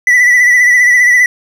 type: tone with vibrato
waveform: triangle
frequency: 1970 Hz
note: B6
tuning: 5 cents flat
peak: -3 dBFS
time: 0.07-1.26 s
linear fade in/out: 2 ms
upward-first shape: sine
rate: 15 Hz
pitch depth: 41 cents each way
effects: none